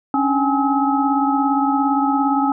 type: tone cluster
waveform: sine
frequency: 274.6 / 292 / 787 / 840 / 1284 Hz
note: C#4 / D4 / G5 / G#5 / E6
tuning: -16 / -10 / +7 / +19 / -46 cents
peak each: -18 / -27 / -27 / -19 / -23 dBFS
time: 0.14-2.52 s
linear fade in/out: 2 ms
effects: none